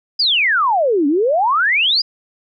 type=exponential two-way sweep; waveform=sine; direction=down then up; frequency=5060 to 273.6 to 5060 Hz; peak=-12 dBFS; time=0.19-2.02 s; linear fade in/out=10 ms; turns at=1.07 s; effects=none